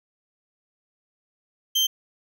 35% pulse tone, 3136 Hz, G7, in tune, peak -17 dBFS, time 1.75-1.87 s, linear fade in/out 10 ms, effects none

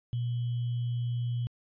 sine tone with sample-and-hold, 120.2 Hz, B2, 46 cents flat, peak -28 dBFS, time 0.13-1.47 s, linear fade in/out 0 ms, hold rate 3150 Hz, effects resampled to 11025 Hz

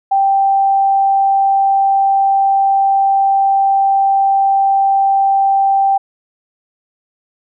sine tone, 784 Hz, G5, in tune, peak -9 dBFS, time 0.11-5.98 s, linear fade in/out 10 ms, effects none

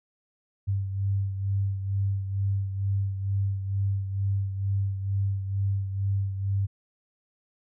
sine beating tone pair, 98 / 100.2 Hz, G2 / G2, 0 / +38 cents, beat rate 2.2 Hz, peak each -25 / -33 dBFS, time 0.67-6.67 s, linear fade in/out 20 ms, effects none

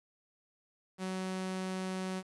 sawtooth tone, 187.2 Hz, F#3, 20 cents sharp, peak -31 dBFS, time 0.98-2.23 s, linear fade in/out 50 ms, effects resampled to 24000 Hz + 10-bit

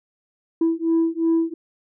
sine beating tone pair, 327.8 / 330.6 Hz, E4 / E4, -10 / +5 cents, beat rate 2.8 Hz, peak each -19 dBFS, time 0.61-1.54 s, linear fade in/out 5 ms, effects tanh soft clip ceiling -13 dBFS

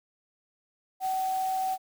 sine tone in noise, 757 Hz, F#5, 39 cents sharp, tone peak -26 dBFS, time 1-1.78 s, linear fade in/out 50 ms, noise white, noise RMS -44 dBFS, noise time 1-1.78 s, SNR +15 dB, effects none

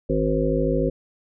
harmonic tone, 53.3 Hz, G#1, 46 cents sharp, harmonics 1 / 3 / 5 / 7 / 9 / 10, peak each -26 / -26 / -26 / -26 / -26 / -26 dBFS, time 0.09-0.9 s, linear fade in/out 10 ms, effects none

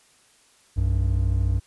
triangle tone pair together, 61.74 / 95.49 Hz, B1 / G2, 0 / -45 cents, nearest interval minor sixth, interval 755 cents, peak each -20 dBFS, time 0.76-1.6 s, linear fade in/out 20 ms, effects white hiss -58 dBFS RMS until 1.66 s + resampled to 24000 Hz

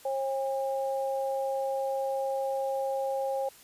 sine tone pair together, 539 / 807.6 Hz, C#5 / G#5, -49 / -49 cents, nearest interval perfect fifth, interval 700 cents, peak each -29 / -33 dBFS, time 0.05-3.49 s, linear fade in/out 5 ms, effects white hiss -54 dBFS RMS until 3.63 s + resampled to 32000 Hz

